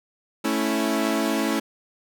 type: chord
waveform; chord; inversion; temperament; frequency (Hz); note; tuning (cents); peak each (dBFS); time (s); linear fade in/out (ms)
sawtooth; A major; none; equal; 220 / 277.2 / 329.6; A3 / C#4 / E4; 0 / 0 / 0; -22; 0.44-1.6; 10
effects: none